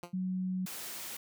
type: tone with exponential decay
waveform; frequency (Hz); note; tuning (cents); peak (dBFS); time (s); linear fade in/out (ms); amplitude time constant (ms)
10% pulse; 174.61; F3; 0; -30; 0.03-0.15; 2; 24
type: tone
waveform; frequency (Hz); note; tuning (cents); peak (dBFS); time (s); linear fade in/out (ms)
sine; 185.2; F#3; +2; -31; 0.13-0.66; 10
type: high-pass noise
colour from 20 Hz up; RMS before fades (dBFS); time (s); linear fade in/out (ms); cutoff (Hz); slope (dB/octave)
white; -42; 0.66-1.17; 5; 120; 24
effects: none